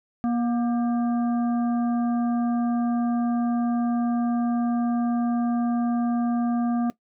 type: harmonic tone with a mistuned harmonic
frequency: 238.1 Hz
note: A#3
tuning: 37 cents sharp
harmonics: 1 / 3 / 5 / 7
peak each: -21 / -32 / -38 / -48 dBFS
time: 0.24-6.9 s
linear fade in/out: 0 ms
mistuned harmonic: 7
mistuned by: -75 cents
effects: noise-tail reverb RT60 0.1 s tail -19 dB re dry